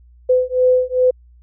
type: beating tone pair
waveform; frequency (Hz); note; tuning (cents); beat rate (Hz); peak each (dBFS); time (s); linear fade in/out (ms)
sine; 505 / 507.5; B4 / B4; +39 / +47; 2.5; -15 / -15; 0.29-1.11; 10
effects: added 60 Hz sine -44 dBFS peak until 1.42 s